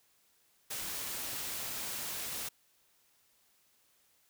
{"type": "noise", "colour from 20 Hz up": "white", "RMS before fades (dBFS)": -39, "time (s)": [0.7, 2.49], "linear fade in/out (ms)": 10, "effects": ["white hiss -70 dBFS RMS until 4.29 s"]}